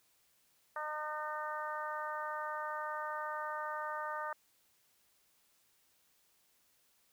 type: harmonic tone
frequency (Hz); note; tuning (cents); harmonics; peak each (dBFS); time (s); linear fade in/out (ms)
304.2; D#4; -39; 2 / 3 / 4 / 5 / 6; -44 / -42 / -41 / -45 / -48; 0.76-4.33; 2
effects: white hiss -72 dBFS RMS until 7.12 s